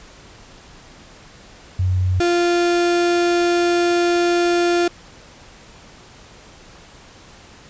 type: tone pair in turn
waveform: sine / 35% pulse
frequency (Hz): 92.1 / 347.7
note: F#2 / F4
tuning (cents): -7 / -8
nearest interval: octave + major seventh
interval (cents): 2299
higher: second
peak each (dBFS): -15 / -13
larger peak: second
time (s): 1.79-2.2 / 2.2-4.88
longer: second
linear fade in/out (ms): 5
effects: pink hiss -44 dBFS RMS until 7.69 s + resampled to 16000 Hz